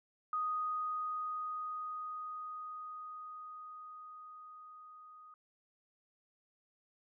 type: tone with level ramp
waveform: sine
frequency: 1244.5 Hz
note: D#6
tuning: in tune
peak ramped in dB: -32 to -53 dBFS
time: 0.33-5.34 s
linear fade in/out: 2 ms
effects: none